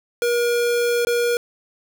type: tone with dropouts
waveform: square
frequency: 477.3 Hz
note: A#4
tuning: 41 cents sharp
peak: -18 dBFS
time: 0.22-1.37 s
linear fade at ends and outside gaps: 1 ms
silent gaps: 1.05-1.07 s
effects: none